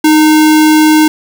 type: tone with sample-and-hold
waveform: sine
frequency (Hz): 310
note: D#4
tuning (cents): -6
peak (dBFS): -3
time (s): 0.04-1.08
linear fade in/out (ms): 5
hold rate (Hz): 1225
effects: none